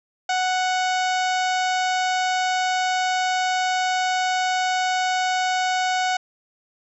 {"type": "harmonic tone", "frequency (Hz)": 740, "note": "F#5", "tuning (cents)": 0, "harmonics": [1, 2, 3, 4, 5, 6, 7, 8, 9, 10], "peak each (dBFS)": [-21, -27, -31, -33, -35, -37, -38, -39, -40, -41], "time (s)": [0.29, 6.17], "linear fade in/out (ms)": 5, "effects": []}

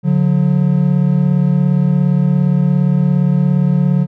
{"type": "tone pair together", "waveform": "triangle", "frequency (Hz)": [143.5, 180.8], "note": ["D3", "F#3"], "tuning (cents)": [-40, -40], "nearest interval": "major third", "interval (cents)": 400, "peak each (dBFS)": -11, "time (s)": [0.03, 4.07], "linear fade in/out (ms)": 50, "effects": []}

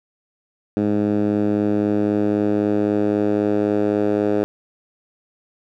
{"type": "tone with band-pass filter sweep", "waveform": "10% pulse", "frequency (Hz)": 103.83, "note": "G#2", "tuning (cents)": 0, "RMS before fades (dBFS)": -19, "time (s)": [0.77, 4.44], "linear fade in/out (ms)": 0, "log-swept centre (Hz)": [260, 400], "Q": 1.4, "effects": []}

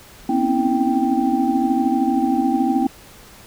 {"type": "tone cluster", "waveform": "sine", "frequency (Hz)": [242.4, 261.4, 274.7, 324.4, 784], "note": ["B3", "C4", "C#4", "E4", "G5"], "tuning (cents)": [-32, -1, -16, -28, 0], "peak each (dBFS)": -22, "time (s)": [0.29, 2.87], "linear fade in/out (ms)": 5, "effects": ["pink hiss -44 dBFS RMS until 3.46 s"]}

